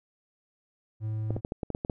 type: tone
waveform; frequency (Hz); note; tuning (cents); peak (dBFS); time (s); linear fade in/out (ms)
triangle; 108.8; A2; -19; -27; 1-1.41; 50
type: clicks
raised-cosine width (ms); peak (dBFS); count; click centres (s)
2; -18; 9; 1.306 / 1.365 / 1.449 / 1.521 / 1.632 / 1.703 / 1.749 / 1.849 / 1.898
effects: none